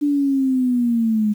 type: linear sweep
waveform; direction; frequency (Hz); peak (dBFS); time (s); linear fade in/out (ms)
sine; down; 293.7 to 207.7; -15; 0.01-1.34; 20
effects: 8-bit